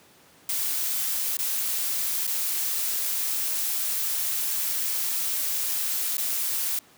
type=noise with dropouts; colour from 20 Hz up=blue; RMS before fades=-27 dBFS; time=0.49-6.79 s; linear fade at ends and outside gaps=2 ms; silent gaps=1.37-1.389 / 2.269-2.275 / 6.17-6.18 s; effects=pink hiss -55 dBFS RMS until 6.97 s + high-pass 150 Hz 12 dB/octave